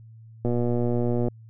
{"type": "click train", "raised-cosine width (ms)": 2, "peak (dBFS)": -13, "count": 101, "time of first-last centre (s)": [0.45, 1.283], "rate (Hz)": 120, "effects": ["added 112 Hz sine -44 dBFS peak until 1.49 s"]}